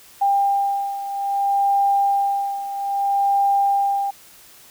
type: beating tone pair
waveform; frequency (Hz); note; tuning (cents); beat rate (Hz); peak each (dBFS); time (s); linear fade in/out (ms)
sine; 797 / 797.61; G5 / G5; +28 / +30; 0.61; -18 / -23; 0.21-4.11; 10
effects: white hiss -47 dBFS RMS until 4.7 s